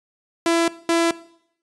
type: tone pair in turn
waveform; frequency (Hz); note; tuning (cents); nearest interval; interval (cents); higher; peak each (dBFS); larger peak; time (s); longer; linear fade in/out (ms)
sawtooth; 335 / 335; E4 / E4; +28 / +28; unison; 0; neither; -12; neither; 0.46-0.68 / 0.89-1.11; neither; 2
effects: noise-tail reverb RT60 0.7 s tail -19 dB re dry + resampled to 24000 Hz